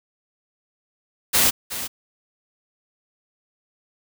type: noise with echo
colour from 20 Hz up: white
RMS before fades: -17 dBFS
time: 1.33-1.51 s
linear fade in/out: 20 ms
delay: 370 ms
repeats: 1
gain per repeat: -12 dB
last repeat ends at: 1.88 s
effects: none